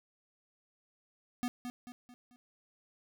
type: tone with echo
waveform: square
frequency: 245.5 Hz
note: B3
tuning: 10 cents flat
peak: -32 dBFS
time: 1.43-1.48 s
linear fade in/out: 0 ms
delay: 220 ms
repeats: 4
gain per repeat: -7 dB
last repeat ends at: 2.36 s
effects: none